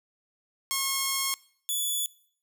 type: tone pair in turn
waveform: 5% pulse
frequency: 1083 / 3438 Hz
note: C#6 / A7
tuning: -41 / -41 cents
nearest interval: octave + minor sixth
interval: 2000 cents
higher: second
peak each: -14 / -19 dBFS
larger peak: first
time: 0.71-1.34 / 1.69-2.06 s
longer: first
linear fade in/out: 0 ms
effects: noise-tail reverb RT60 0.6 s tail -22 dB re dry